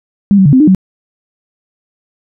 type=tone with pitch steps; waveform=sine; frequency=200.7 / 190.7 / 143.8 / 259.2 / 304.1 / 188.6 Hz; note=G3 / G3 / D3 / C4 / D#4 / F#3; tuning=+41 / -47 / -36 / -16 / -40 / +33 cents; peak=-3 dBFS; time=0.31-0.748 s; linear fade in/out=0 ms; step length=73 ms; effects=none